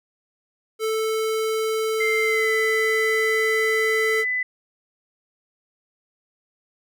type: tone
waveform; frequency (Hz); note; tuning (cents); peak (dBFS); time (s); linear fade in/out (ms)
square; 440; A4; 0; -22; 0.79-4.25; 50
type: tone with pitch glide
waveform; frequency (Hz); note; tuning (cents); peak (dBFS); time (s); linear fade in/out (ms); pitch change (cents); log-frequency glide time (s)
sine; 2093 to 2002; C7 to B6; 0 to +23; -21; 2-4.43; 5; -77; 2.23-2.51
effects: none